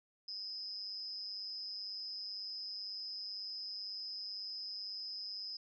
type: tone with amplitude modulation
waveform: sine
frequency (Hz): 5070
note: D#8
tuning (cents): +32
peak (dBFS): -37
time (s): 0.28-5.57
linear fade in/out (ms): 5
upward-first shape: sine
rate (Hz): 202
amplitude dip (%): 90
effects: none